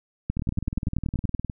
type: two click trains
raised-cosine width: 5 ms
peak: -17 / -12 dBFS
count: 23 / 12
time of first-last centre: 0.37-1.498 / 0.3-1.348 s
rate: 19.5 / 10.5 Hz
effects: none